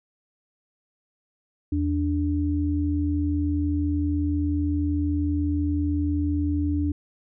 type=tone pair together; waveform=sine; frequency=82.02 / 292.3 Hz; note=E2 / D4; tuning=-8 / -8 cents; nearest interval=octave + minor seventh; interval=2200 cents; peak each=-24 dBFS; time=1.72-6.92 s; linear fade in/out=5 ms; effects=none